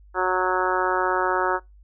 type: harmonic tone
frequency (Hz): 184.2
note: F#3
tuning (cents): -7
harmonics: 2 / 3 / 4 / 5 / 6 / 7 / 8 / 9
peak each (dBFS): -26 / -29 / -29 / -26 / -30 / -27 / -29 / -32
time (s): 0.14-1.6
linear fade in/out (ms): 50
effects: noise-tail reverb RT60 0.2 s tail -24 dB re dry + added 50 Hz sine -47 dBFS peak until 1.83 s

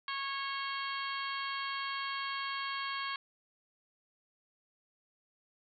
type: harmonic tone with a mistuned harmonic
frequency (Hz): 550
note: C#5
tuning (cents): -14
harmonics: 2 / 3 / 4 / 5 / 6 / 7 / 8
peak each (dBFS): -38 / -42 / -43 / -47 / -43 / -49 / -46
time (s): 0.08-3.16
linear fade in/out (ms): 2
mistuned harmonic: 6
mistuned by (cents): -34
effects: none

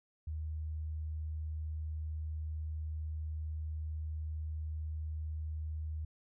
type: tone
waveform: sine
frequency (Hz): 77.78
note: D#2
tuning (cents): 0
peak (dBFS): -36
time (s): 0.27-6.05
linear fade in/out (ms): 5
effects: none

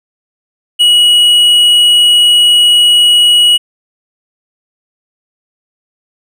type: tone with tanh clipping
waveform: triangle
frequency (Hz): 2914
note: F#7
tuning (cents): -27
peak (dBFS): -5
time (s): 0.79-3.58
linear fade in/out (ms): 20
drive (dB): 10
effects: none

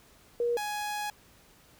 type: tone pair in turn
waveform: sine / sawtooth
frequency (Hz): 476.2 / 834.4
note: A#4 / G#5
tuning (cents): +37 / +8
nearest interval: minor seventh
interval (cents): 971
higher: second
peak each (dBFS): -25 / -28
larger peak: first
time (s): 0.4-0.57 / 0.57-1.1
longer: second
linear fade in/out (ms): 2
effects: pink hiss -59 dBFS RMS until 1.79 s

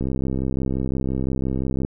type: click train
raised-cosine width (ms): 3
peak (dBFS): -12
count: 122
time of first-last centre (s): 0.01-1.849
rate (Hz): 65.8
effects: none

